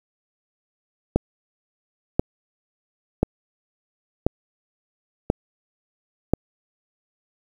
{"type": "click train", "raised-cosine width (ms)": 2, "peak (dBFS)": -3, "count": 6, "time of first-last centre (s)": [1.16, 6.336], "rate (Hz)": 0.966, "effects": ["7-bit"]}